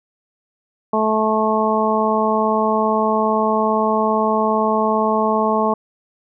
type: harmonic tone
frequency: 217.6 Hz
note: A3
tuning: 19 cents flat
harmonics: 1 / 2 / 3 / 4 / 5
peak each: -21 / -21 / -21 / -21 / -21 dBFS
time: 0.93-5.74 s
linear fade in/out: 5 ms
effects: none